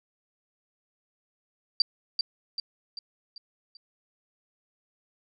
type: tone with echo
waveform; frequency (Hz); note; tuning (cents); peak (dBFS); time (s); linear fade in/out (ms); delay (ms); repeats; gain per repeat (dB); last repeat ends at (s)
sine; 4699; D8; 0; -17; 1.8-1.82; 2; 390; 5; -6; 3.77
effects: none